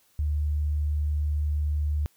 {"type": "tone with vibrato", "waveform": "sine", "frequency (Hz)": 74.5, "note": "D2", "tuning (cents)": 25, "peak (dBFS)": -23, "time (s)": [0.19, 2.06], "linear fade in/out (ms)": 0, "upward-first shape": "triangle", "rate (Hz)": 20, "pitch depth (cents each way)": 18, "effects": ["white hiss -64 dBFS RMS until 2.16 s"]}